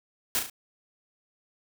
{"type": "noise with echo", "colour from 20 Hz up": "white", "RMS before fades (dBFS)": -26, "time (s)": [0.35, 0.39], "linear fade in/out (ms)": 0, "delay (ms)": 36, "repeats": 3, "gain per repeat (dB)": -6, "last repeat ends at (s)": 0.498, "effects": []}